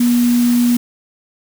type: tone in noise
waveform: sine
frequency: 241.2 Hz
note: B3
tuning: 41 cents flat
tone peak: -10 dBFS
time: 0-0.77 s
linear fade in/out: 5 ms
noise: white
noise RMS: -27 dBFS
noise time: 0-0.77 s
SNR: +14 dB
effects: none